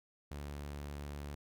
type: tone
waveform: sawtooth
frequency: 72.2 Hz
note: D2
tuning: 29 cents flat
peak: -38 dBFS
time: 0.31-1.35 s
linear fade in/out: 5 ms
effects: none